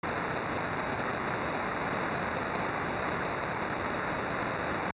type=noise with sample-and-hold; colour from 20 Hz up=white; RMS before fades=-32 dBFS; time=0.03-4.91 s; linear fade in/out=2 ms; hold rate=3150 Hz; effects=high-pass 80 Hz 12 dB/octave + resampled to 8000 Hz